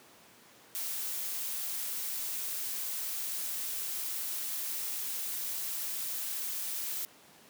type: noise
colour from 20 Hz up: blue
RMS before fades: -36 dBFS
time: 0.75-7.05 s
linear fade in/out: 0 ms
effects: pink hiss -57 dBFS RMS until 7.49 s + high-pass 200 Hz 12 dB/octave